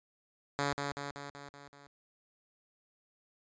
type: tone with echo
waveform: 5% pulse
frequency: 142.2 Hz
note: C#3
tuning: 45 cents sharp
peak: -19 dBFS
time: 0.59-0.73 s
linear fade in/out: 0 ms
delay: 190 ms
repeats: 6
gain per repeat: -4 dB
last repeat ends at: 1.87 s
effects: resampled to 16000 Hz